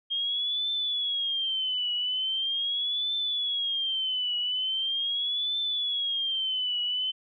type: tone with vibrato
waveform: sine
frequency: 3220 Hz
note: G7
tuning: 46 cents sharp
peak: -26 dBFS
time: 0.1-7.12 s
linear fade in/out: 20 ms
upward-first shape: triangle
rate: 0.41 Hz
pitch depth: 170 cents each way
effects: none